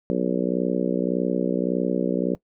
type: harmonic tone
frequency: 61.74 Hz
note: B1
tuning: in tune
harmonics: 3 / 4 / 5 / 6 / 7 / 8 / 9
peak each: -26 / -27 / -28 / -29 / -29 / -30 / -31 dBFS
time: 0.1-2.35 s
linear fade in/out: 0 ms
effects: noise-tail reverb RT60 0.1 s tail -20 dB re dry